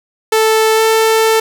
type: tone with pitch glide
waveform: sawtooth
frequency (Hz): 440 to 444.1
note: A4 to A4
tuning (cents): 0 to +16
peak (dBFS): -5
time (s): 0.32-1.4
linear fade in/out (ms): 5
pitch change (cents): +16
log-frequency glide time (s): 0.75-0.81
effects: none